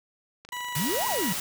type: click train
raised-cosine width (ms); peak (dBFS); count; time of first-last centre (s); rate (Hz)
0.2; -27; 14; 0.45-0.96; 25.5
type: tone with pitch glide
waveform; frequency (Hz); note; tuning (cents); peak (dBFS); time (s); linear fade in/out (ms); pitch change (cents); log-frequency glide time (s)
20% pulse; 981 to 966.9; B5 to B5; -12 to -37; -27; 0.52-1.33; 5; -25; 0.72-0.82
type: noise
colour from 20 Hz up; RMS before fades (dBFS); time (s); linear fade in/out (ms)
white; -31; 0.75-1.4; 2
type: exponential two-way sweep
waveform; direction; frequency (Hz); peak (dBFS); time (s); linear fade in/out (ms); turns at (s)
sine; up then down; 130.81 to 1046.5 to 157.6; -27; 0.76-1.33; 5; 1.07
effects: none